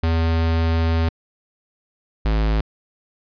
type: tone pair in turn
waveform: square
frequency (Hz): 82.1 / 53.68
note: E2 / A1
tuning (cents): -6 / -42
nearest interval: perfect fifth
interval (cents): 736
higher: first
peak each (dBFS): -17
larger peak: neither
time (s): 0.03-1.09 / 2.25-2.61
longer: first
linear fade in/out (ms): 5
effects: resampled to 11025 Hz